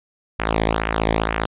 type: tone with flanger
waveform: sawtooth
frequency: 55 Hz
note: A1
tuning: in tune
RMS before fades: -21 dBFS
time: 0.39-1.46 s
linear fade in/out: 10 ms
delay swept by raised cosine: 0.24 to 0.74 ms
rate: 2.1 Hz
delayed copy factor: -0.8
effects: resampled to 8000 Hz